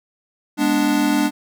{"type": "chord", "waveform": "square", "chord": "G# diminished", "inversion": "none", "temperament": "equal", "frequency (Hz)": [207.7, 246.9, 293.7], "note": ["G#3", "B3", "D4"], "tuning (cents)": [0, 0, 0], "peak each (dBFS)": [-23, -23, -18], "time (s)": [0.57, 1.31], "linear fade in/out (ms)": 50, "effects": []}